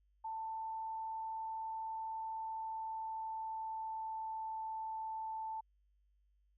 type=tone with pitch glide; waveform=sine; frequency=888 to 882.9 Hz; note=A5 to A5; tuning=+16 to +6 cents; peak=-39 dBFS; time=0.24-5.61 s; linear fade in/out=10 ms; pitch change=-10 cents; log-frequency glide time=2.25-4.56 s; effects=added 50 Hz sine -70 dBFS peak until 6.57 s